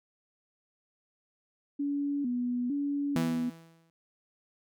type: tone with vibrato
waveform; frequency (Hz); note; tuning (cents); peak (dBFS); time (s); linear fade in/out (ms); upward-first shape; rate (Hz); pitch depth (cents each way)
sine; 264.2; C4; +17; -28; 1.79-3.5; 10; square; 1.1; 130
type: tone with exponential decay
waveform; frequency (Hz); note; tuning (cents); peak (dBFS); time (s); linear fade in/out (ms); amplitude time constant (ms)
sawtooth; 164.8; E3; 0; -23; 3.16-3.9; 0; 160
effects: none